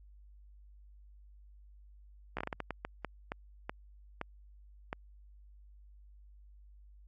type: slowing click train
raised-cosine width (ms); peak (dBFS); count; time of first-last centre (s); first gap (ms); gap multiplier
0.5; -21; 14; 2.37-4.929; 15; 1.38
effects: added 50 Hz sine -54 dBFS peak until 7.07 s + AAC 32 kbps